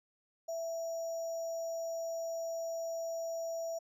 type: tone with sample-and-hold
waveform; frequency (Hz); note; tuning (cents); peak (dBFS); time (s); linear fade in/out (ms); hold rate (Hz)
sine; 662; E5; +7; -35; 0.48-3.79; 10; 6300
effects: low-pass 12000 Hz 12 dB/octave